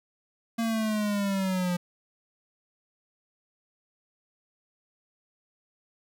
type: linear sweep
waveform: square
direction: down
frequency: 230.7 to 175.3 Hz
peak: -26 dBFS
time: 0.58-1.77 s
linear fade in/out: 10 ms
effects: none